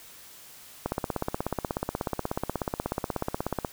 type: click train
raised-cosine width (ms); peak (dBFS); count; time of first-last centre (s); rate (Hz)
1; -13; 47; 0.86-3.648; 16.5
effects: white hiss -49 dBFS RMS until 3.72 s